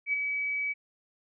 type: tone with ADSR envelope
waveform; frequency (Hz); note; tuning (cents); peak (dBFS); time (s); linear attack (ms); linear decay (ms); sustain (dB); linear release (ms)
sine; 2282; C#7; +50; -23; 0.06-0.74; 71; 14; -5; 26
effects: none